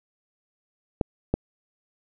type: clicks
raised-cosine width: 2 ms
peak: -8 dBFS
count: 2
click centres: 1.012 / 1.34 s
effects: none